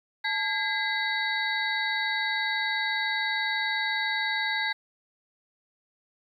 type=tone cluster; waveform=sine; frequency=873 / 1627 / 2033 / 3853 / 4485 Hz; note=A5 / G#6 / B6 / B7 / C#8; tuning=-14 / -36 / +50 / -44 / +19 cents; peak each=-33 / -30 / -30 / -33 / -37 dBFS; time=0.24-4.73 s; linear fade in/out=10 ms; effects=10-bit